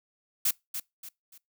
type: noise with echo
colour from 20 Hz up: blue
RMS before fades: -25 dBFS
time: 0.45-0.51 s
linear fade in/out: 5 ms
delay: 290 ms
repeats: 3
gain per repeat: -9 dB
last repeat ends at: 1.38 s
effects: noise-tail reverb RT60 0.2 s tail -24 dB re dry